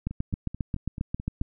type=two click trains; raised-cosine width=5 ms; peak=-23 / -15 dBFS; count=7 / 11; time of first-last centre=0.11-1.417 / 0.07-1.414 s; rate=4.59 / 7.44 Hz; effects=none